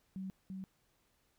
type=tone with echo; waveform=sine; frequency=190 Hz; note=F#3; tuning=46 cents sharp; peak=-39 dBFS; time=0.16-0.3 s; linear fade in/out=0 ms; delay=340 ms; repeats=1; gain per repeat=-2 dB; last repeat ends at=0.64 s; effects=pink hiss -75 dBFS RMS until 1.38 s